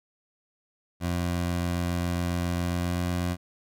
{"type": "tone with pitch glide", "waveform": "20% pulse", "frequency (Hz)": [87.31, 88.32], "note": ["F2", "F2"], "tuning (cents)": [0, 20], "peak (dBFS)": -21, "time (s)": [1, 3.37], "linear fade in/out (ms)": 50, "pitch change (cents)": 20, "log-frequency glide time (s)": [2.61, 3.03], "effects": []}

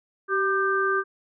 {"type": "tone cluster", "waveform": "sine", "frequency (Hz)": [386.2, 1196, 1563], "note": ["G4", "D6", "G6"], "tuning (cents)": [-26, 31, -6], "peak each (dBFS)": -25, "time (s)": [0.28, 1.04], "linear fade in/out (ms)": 50, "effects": []}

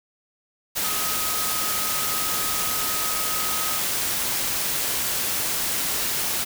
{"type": "tone in noise", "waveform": "sine", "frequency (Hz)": 1263, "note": "D#6", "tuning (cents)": 26, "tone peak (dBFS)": -32, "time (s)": [0.83, 3.8], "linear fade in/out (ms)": 20, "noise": "white", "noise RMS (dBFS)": -25, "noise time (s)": [0.75, 6.45], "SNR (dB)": -10, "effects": []}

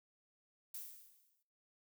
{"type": "noise with exponential decay", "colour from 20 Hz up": "violet", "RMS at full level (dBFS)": -44, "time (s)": [0.74, 1.43], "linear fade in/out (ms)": 5, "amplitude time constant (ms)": 150, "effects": ["noise-tail reverb RT60 0.8 s tail -23 dB re dry"]}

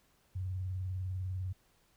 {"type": "tone with vibrato", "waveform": "sine", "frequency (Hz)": 92.5, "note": "F#2", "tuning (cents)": 0, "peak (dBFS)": -34, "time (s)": [0.35, 1.53], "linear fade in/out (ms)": 10, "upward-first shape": "sine", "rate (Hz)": 20, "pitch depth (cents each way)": 98, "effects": ["pink hiss -70 dBFS RMS until 1.96 s"]}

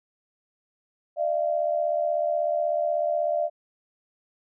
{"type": "tone pair together", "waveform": "sine", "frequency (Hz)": [603.7, 680], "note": ["D5", "F5"], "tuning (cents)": [48, -46], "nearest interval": "major second", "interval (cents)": 206, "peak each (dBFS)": -25, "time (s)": [1.16, 3.5], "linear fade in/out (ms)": 50, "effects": []}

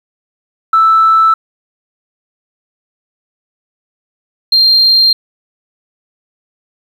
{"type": "tone pair in turn", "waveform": "sine", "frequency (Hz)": [1318.5, 4186], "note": ["E6", "C8"], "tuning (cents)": [0, 0], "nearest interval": "octave + minor sixth", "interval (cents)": 2000, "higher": "second", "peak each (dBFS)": -4, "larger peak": "neither", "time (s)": [[0.73, 1.34], [4.52, 5.13]], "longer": "neither", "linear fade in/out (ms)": 5, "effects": ["tanh soft clip ceiling -1 dBFS", "7-bit"]}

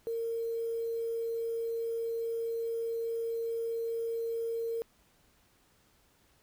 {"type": "tone with quantisation", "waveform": "sine", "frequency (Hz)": 459.4, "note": "A#4", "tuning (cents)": -25, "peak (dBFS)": -31, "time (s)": [0.07, 4.82], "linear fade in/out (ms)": 0, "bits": 9, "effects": ["pink hiss -67 dBFS RMS until 6.42 s"]}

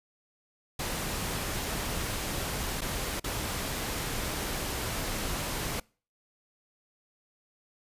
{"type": "noise with dropouts", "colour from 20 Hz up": "pink", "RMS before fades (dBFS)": -33, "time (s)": [0.79, 5.8], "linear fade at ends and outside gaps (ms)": 5, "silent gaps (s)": [[2.809, 2.816], [3.198, 3.241]], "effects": ["noise-tail reverb RT60 0.4 s tail -26 dB re dry", "resampled to 32000 Hz"]}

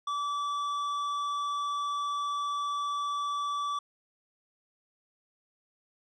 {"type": "tone with tanh clipping", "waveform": "sine", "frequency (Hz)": 1155, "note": "D6", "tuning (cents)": -29, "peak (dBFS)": -31, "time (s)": [0.07, 3.79], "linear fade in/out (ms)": 5, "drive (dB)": 10, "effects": []}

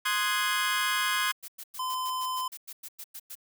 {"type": "chord", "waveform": "25% pulse", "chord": "Ab dominant seventh", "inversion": "first", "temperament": "equal", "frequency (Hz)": [1046.5, 1244.5, 1480, 1661.2], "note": ["C6", "Eb6", "Gb6", "Ab6"], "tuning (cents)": [0, 0, 0, 0], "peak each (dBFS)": [-26, -30, -30, -26], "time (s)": [0.05, 1.32], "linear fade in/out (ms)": 10}
{"type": "noise bursts", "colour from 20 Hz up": "blue", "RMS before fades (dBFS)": -41, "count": 14, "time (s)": [1.27, 3.354], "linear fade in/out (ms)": 10, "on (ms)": 56, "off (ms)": 100}
{"type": "tone", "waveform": "square", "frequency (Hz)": 1024, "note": "C6", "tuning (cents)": -38, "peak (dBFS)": -30, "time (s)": [1.79, 2.48], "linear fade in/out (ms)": 5}
{"effects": []}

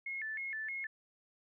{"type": "tone with vibrato", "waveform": "sine", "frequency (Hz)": 1948, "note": "B6", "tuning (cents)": -24, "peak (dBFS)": -37, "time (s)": [0.06, 0.87], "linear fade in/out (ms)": 5, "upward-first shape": "square", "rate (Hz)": 3.2, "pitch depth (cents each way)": 180, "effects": []}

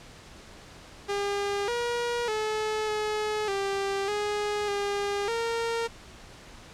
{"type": "tone with pitch steps", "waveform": "sawtooth", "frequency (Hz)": [403.2, 477.8, 431.1, 425.9, 394, 415.4, 404.3, 461.5], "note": ["G4", "A#4", "A4", "G#4", "G4", "G#4", "G#4", "A#4"], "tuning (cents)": [49, 43, -35, 44, 9, 0, -46, -17], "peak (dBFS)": -23, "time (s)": [1.08, 5.88], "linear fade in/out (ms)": 20, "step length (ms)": 600, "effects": ["pink hiss -48 dBFS RMS until 6.73 s", "low-pass 7000 Hz 12 dB/octave"]}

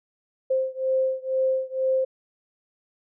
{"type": "beating tone pair", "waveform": "sine", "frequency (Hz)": [523.3, 525.4], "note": ["C5", "C5"], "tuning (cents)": [0, 7], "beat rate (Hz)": 2.1, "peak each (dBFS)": [-24, -25], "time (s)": [0.5, 2.05], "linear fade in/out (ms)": 10, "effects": []}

